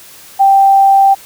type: tone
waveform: sine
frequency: 784 Hz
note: G5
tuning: in tune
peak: -4 dBFS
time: 0.39-1.15 s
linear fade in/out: 20 ms
effects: white hiss -37 dBFS RMS until 1.25 s